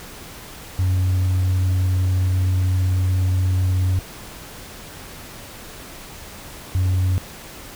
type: tone pair in turn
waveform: sine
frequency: 92.5 / 92.5 Hz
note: F#2 / F#2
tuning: 0 / 0 cents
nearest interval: unison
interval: 0 cents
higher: neither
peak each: -13 dBFS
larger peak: neither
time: 0.79-3.99 / 6.75-7.18 s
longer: first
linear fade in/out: 0 ms
effects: tanh soft clip ceiling -15 dBFS + pink hiss -38 dBFS RMS until 7.75 s